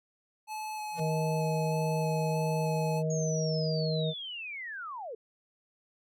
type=tone with vibrato; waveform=square; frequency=856 Hz; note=A5; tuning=48 cents flat; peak=-36 dBFS; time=0.47-3.03 s; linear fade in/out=50 ms; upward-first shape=square; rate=1.6 Hz; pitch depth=11 cents each way
type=tone with exponential growth; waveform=square; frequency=164.81 Hz; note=E3; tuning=in tune; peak=-37 dBFS; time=0.9-1 s; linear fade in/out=5 ms; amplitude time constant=20 ms
type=harmonic tone; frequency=157.8 Hz; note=D#3; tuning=25 cents sharp; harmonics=1 / 3 / 4; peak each=-29 / -34 / -35 dBFS; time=0.97-4.14 s; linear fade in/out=50 ms
type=linear sweep; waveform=sine; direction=down; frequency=6645 to 415.3 Hz; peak=-37 dBFS; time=3.1-5.15 s; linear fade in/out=5 ms
effects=none